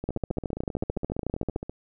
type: two click trains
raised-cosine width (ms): 2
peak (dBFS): -14 / -20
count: 21 / 26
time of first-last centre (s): 0.09-1.561 / 0.04-1.696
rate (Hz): 13.6 / 15.1
effects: none